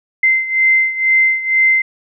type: beating tone pair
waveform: sine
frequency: 2075 / 2077.1 Hz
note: C7 / C7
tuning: -15 / -13 cents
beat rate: 2.1 Hz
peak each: -12 / -16 dBFS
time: 0.23-1.82 s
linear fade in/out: 5 ms
effects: none